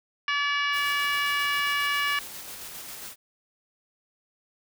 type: harmonic tone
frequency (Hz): 574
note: D5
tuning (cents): -40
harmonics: 2 / 3 / 4 / 5 / 6 / 7 / 8 / 9 / 10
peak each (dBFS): -29 / -28 / -30 / -31 / -41 / -42 / -47 / -43 / -49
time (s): 0.28-2.19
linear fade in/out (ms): 2
type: noise with tremolo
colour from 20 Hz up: white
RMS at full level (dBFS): -39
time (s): 0.72-3.16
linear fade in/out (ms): 50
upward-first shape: square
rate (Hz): 7.4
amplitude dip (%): 25
effects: none